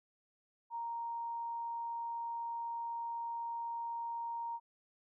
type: tone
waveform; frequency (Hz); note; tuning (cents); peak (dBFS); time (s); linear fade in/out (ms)
sine; 932; A#5; -1; -37; 0.7-4.6; 50
effects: none

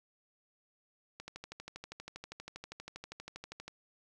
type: click train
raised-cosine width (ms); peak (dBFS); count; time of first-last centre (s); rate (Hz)
0.2; -27; 32; 1.2-3.68; 12.5
effects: none

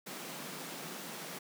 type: high-pass noise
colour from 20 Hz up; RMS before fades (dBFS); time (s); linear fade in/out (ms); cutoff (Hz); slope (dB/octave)
pink; -44; 0.06-1.39; 10; 150; 96
effects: none

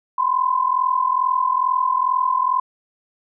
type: tone pair together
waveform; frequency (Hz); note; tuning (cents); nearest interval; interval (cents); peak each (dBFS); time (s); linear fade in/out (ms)
sine; 1004.2 / 1046.5; B5 / C6; +29 / 0; minor second; 71; -19; 0.18-2.6; 5
effects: none

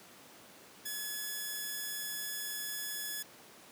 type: tone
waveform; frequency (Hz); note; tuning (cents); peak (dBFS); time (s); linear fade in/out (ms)
5% pulse; 1702; G#6; +42; -26; 0.85-3.23; 10
effects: pink hiss -55 dBFS RMS until 3.71 s + high-pass 200 Hz 12 dB/octave

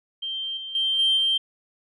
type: tone with level steps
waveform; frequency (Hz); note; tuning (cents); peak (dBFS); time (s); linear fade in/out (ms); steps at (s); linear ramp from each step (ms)
sine; 3148; G7; +7; -27 / -32 / -20 / -16 / -18; 0.22-1.38; 10; 0.57 / 0.75 / 0.99 / 1.17; 2
effects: tanh soft clip ceiling -14 dBFS

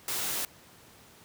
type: noise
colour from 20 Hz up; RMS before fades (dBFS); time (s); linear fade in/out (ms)
white; -32; 0.08-0.45; 2
effects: pink hiss -55 dBFS RMS until 1.24 s + high-pass 80 Hz 12 dB/octave

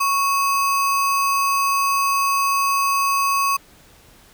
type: tone with sample-and-hold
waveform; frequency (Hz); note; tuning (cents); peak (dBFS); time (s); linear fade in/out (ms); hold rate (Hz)
sine; 1108.7; C#6; 0; -16; 0-3.57; 10; 3675
effects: pink hiss -50 dBFS RMS until 4.33 s

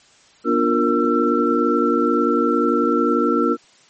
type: tone cluster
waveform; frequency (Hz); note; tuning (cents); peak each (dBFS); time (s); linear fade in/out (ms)
sine; 242.5 / 293.8 / 351.7 / 465.3 / 1340; B3 / D4 / F4 / A#4 / E6; -31 / +1 / +12 / -3 / +28; -21; 0.44-3.57; 50
effects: white hiss -52 dBFS RMS until 3.89 s + MP3 32 kbps

